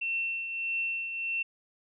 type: tone with tremolo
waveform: sine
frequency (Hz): 2700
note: E7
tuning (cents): +41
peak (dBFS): -27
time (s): 0.01-1.43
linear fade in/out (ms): 10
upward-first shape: triangle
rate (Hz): 1.6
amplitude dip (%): 55
effects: none